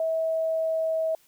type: tone with pitch glide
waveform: sine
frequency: 647 to 643.3 Hz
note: E5 to E5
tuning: -32 to -42 cents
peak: -23 dBFS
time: 0-1.15 s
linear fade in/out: 2 ms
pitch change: -10 cents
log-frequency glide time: 0.17-1.01 s
effects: white hiss -61 dBFS RMS until 1.27 s